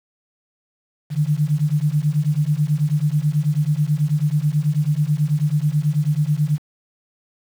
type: beating tone pair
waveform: sine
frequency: 145 / 154.2 Hz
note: D3 / D#3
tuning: -22 / -15 cents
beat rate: 9.2 Hz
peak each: -19 dBFS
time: 1.1-6.59 s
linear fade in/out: 50 ms
effects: 7-bit